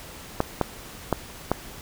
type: clicks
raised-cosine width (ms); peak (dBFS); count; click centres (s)
1; -6; 4; 0.404 / 0.613 / 1.127 / 1.516
effects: pink hiss -42 dBFS RMS until 1.81 s